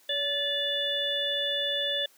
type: harmonic tone with a mistuned harmonic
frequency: 581 Hz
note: D5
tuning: 19 cents flat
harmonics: 1 / 3 / 5 / 6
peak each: -33 / -35 / -36 / -28 dBFS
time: 0.09-2.06 s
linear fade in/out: 5 ms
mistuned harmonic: 1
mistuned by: -37 cents
effects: white hiss -60 dBFS RMS until 2.17 s + high-pass 200 Hz 12 dB/octave